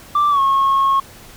sine tone with pitch glide, 1174.7 to 1089.7 Hz, D6 to C#6, 0 to -30 cents, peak -10 dBFS, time 0.15-1 s, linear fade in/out 5 ms, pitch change -130 cents, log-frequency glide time 0.3-0.4 s, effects tanh soft clip ceiling -10 dBFS + pink hiss -41 dBFS RMS until 1.36 s

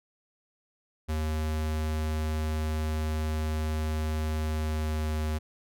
square tone with pitch glide, 77.78 to 77.29 Hz, D#2 to D#2, 0 to -11 cents, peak -28 dBFS, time 1.08-5.39 s, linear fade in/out 20 ms, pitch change -11 cents, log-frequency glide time 4.43-5.19 s, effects none

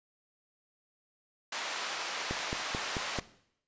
pink band-pass noise, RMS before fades -37 dBFS, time 1.52-3.2 s, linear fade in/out 5 ms, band 800 to 6400 Hz, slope 12 dB/octave
click train, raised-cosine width 2 ms, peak -20 dBFS, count 5, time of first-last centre 2.31-3.187 s, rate 4.56 Hz
effects noise-tail reverb RT60 0.7 s tail -17 dB re dry + resampled to 16000 Hz

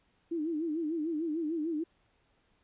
sine tone with vibrato, 318.5 Hz, D#4, 41 cents sharp, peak -30 dBFS, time 0.31-1.84 s, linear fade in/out 10 ms, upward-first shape sine, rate 6.7 Hz, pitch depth 120 cents each way, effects pink hiss -71 dBFS RMS until 2.63 s + resampled to 8000 Hz

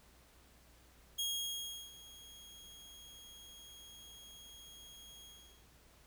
sawtooth tone with ADSR envelope, 3274 Hz, G#7, 25 cents flat, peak -31 dBFS, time 1.18-5.65 s, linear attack 14 ms, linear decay 710 ms, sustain -19 dB, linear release 400 ms, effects added 60 Hz sine -65 dBFS peak until 6.06 s + pink hiss -65 dBFS RMS until 6.06 s

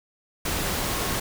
sine tone in noise, 1088 Hz, C#6, 33 cents flat, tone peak -38 dBFS, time 0.8-1.16 s, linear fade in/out 5 ms, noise pink, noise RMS -27 dBFS, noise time 0.45-1.2 s, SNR -14 dB, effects none

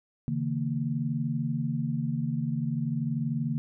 sine tone cluster, 137.4 / 157.8 / 230.5 Hz, C#3 / D#3 / A#3, -15 / +25 / -19 cents, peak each -31 dBFS, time 0.28-3.58 s, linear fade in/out 0 ms, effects none

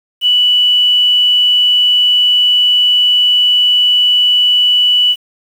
sine tone with quantisation, 2960 Hz, F#7, in tune, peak -7 dBFS, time 0.21-5.16 s, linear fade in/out 50 ms, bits 6, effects none

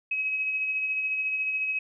sine tone with tremolo, 2550 Hz, D#7, 42 cents sharp, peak -24 dBFS, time 0.11-1.79 s, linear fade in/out 5 ms, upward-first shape sine, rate 14 Hz, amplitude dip 35%, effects none

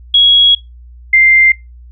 sine tone pair in turn, 3322 / 2093 Hz, G#7 / C7, 0 / 0 cents, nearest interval minor sixth, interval 800 cents, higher first, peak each -4 dBFS, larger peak neither, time 0.14-0.55 / 1.13-1.52 s, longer first, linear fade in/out 5 ms, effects noise-tail reverb RT60 0.2 s tail -21 dB re dry + added 60 Hz sine -33 dBFS peak until 1.91 s

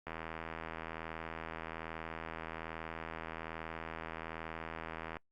click train, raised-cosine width 0.5 ms, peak -26 dBFS, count 415, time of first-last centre 0.07-5.169 s, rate 81.2 Hz, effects noise-tail reverb RT60 0.1 s tail -24 dB re dry + Opus 48 kbps

